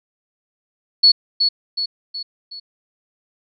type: tone with echo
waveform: sine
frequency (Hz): 4400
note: C#8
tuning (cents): -14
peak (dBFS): -7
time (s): 1.03-1.12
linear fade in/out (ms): 10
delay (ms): 370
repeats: 4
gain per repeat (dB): -6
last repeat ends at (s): 2.6
effects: none